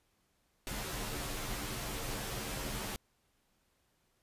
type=noise with comb filter; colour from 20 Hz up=pink; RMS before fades=-39 dBFS; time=0.67-2.96 s; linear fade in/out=0 ms; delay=12 ms; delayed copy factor=-0.85; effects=pink hiss -75 dBFS RMS until 4.22 s + resampled to 32000 Hz